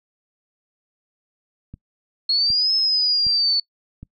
click train, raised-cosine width 5 ms, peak -24 dBFS, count 4, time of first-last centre 1.74-4.03 s, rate 1.31 Hz
sine linear two-way sweep, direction up then down, 4274 to 5220 to 4449 Hz, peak -16 dBFS, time 2.29-3.6 s, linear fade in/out 5 ms, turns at 2.74 s
effects noise-tail reverb RT60 0.1 s tail -24 dB re dry

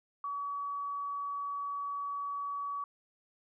sine tone, 1136 Hz, C#6, 42 cents sharp, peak -34 dBFS, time 0.24-2.84 s, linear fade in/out 2 ms, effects none

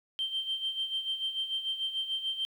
sine tone with tremolo, 3136 Hz, G7, in tune, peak -27 dBFS, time 0.19-2.45 s, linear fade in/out 0 ms, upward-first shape sine, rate 6.8 Hz, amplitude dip 70%, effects tanh soft clip ceiling -24 dBFS + 10-bit

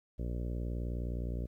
harmonic tone, 59.6 Hz, A#1, 39 cents sharp, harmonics 1 / 2 / 3 / 4 / 5 / 6 / 7 / 8 / 9 / 10, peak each -35 / -41 / -45 / -47 / -49 / -51 / -52 / -53 / -54 / -55 dBFS, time 0.18-1.47 s, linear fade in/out 20 ms, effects 12-bit

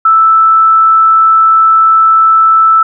sine tone, 1318.5 Hz, E6, in tune, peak -3 dBFS, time 0.05-2.83 s, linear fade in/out 5 ms, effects none

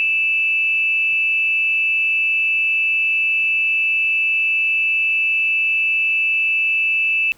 sine tone with amplitude modulation, 2637 Hz, E7, in tune, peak -13 dBFS, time 0-7.32 s, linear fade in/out 0 ms, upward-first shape sine, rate 255 Hz, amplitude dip 40%, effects pink hiss -52 dBFS RMS until 7.37 s

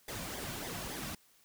pink noise with flanger, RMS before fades -41 dBFS, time 0.08-1.15 s, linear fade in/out 5 ms, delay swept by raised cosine 0.71 to 2.41 ms, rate 3.5 Hz, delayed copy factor -0.6, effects white hiss -66 dBFS RMS until 1.44 s

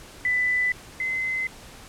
sine tone pair in turn, 1994 / 2051 Hz, B6 / C7, +16 / -35 cents, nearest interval unison, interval 49 cents, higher second, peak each -20 / -24 dBFS, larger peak first, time 0.25-0.72 / 1-1.47 s, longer neither, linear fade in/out 2 ms, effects pink hiss -45 dBFS RMS until 1.88 s + low-pass 11000 Hz 12 dB/octave

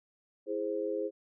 sine chord, E augmented, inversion none, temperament equal, 329.6 / 415.3 / 523.3 Hz, E4 / G#4 / B#4, 0 / 0 / 0 cents, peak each -37 / -34 / -35 dBFS, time 0.46-1.11 s, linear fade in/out 50 ms, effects none

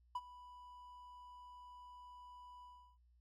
triangle tone with ADSR envelope, 987.8 Hz, B5, in tune, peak -34 dBFS, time 0.15-2.98 s, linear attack 6 ms, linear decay 44 ms, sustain -18 dB, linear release 350 ms, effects added 60 Hz sine -67 dBFS peak until 3.2 s

